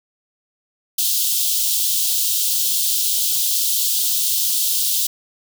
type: high-pass noise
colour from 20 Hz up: white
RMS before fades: -19 dBFS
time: 0.98-5.07 s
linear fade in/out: 5 ms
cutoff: 3100 Hz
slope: 48 dB/octave
effects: none